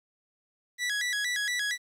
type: tone with vibrato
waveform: sawtooth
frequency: 1809 Hz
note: A6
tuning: 48 cents sharp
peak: -24 dBFS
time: 0.78-1.78 s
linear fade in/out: 50 ms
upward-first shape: square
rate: 4.3 Hz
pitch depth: 140 cents each way
effects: low-pass 9000 Hz 12 dB/octave + 10-bit